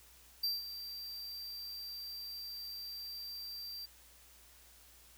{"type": "tone with ADSR envelope", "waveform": "square", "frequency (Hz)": 4699, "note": "D8", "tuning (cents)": 0, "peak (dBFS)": -31, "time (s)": [0.43, 3.86], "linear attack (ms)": 8, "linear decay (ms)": 180, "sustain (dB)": -12, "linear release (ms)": 10, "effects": ["added 60 Hz sine -65 dBFS peak until 5.17 s", "white hiss -61 dBFS RMS until 5.17 s"]}